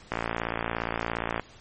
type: click train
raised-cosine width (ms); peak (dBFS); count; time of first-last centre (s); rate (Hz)
0.5; -12; 74; 0.12-1.396; 57.2
effects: pink hiss -52 dBFS RMS until 1.6 s + MP3 32 kbps

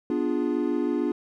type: chord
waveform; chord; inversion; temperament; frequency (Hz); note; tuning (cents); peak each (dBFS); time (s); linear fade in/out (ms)
triangle; B diminished seventh; none; equal; 246.9 / 293.7 / 349.2 / 415.3; B3 / D4 / F4 / Ab4; 0 / 0 / 0 / 0; -27 / -25 / -26 / -30; 0.1-1.12; 2
effects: none

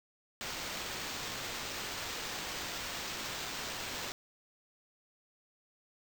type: noise with sample-and-hold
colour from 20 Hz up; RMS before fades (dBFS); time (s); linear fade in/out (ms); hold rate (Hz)
violet; -40; 0.41-4.12; 0; 11025
effects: none

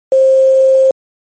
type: tone with quantisation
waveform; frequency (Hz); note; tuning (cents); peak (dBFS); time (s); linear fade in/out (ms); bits
sine; 530; C5; +22; -5; 0.12-0.91; 2; 5
effects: MP3 32 kbps

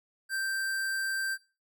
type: tone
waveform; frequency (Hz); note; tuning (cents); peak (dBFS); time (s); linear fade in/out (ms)
square; 1568; G6; 0; -30; 0.29-1.38; 50
effects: noise-tail reverb RT60 0.3 s tail -18 dB re dry

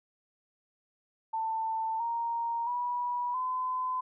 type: tone with pitch steps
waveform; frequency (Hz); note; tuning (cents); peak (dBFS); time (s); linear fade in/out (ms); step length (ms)
sine; 891 / 931.5 / 973.9 / 1018.2; A5 / A#5 / B5 / C6; +22 / -2 / -24 / -47; -29; 1.33-4.01; 10; 670
effects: none

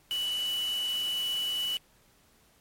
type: tone in noise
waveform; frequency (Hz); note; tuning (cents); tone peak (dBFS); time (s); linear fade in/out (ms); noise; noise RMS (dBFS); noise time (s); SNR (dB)
sine; 2960; F#7; 0; -28; 0.11-1.77; 0; white; -42; 0.11-1.77; +11
effects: pink hiss -63 dBFS RMS until 2.6 s + MP3 64 kbps

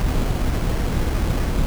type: noise with sample-and-hold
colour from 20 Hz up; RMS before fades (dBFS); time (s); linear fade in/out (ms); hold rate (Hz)
brown; -20; 0-1.66; 0; 3675
effects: none

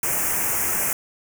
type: band-stop noise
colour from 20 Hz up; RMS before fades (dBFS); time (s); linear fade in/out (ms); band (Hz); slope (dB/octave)
white; -23; 0.03-0.93; 2; 2600 to 6000; 48
effects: none

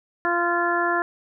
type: harmonic tone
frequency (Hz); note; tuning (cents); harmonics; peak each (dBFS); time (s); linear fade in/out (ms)
345.9; F4; -17; 1 / 2 / 3 / 4 / 5; -26 / -26 / -26 / -26 / -26; 0.25-1.02; 0
effects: none

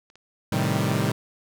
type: clicks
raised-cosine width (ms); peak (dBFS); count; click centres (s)
0.2; -37 / -32; 2; 0.101 / 0.156
type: chord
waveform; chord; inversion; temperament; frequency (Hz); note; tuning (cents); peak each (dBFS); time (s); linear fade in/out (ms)
sawtooth; A half-diminished seventh; none; equal; 110 / 130.81 / 155.56 / 196; A2 / C3 / Eb3 / G3; 0 / 0 / 0 / 0; -23; 0.52-1.12; 5
effects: none

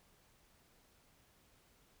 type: silence
effects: pink hiss -69 dBFS RMS until 2 s

